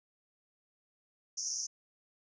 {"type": "band-pass noise", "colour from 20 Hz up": "white", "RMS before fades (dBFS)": -37, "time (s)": [1.37, 1.67], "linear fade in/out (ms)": 10, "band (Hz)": [5400, 6500], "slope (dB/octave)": 96, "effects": ["resampled to 16000 Hz"]}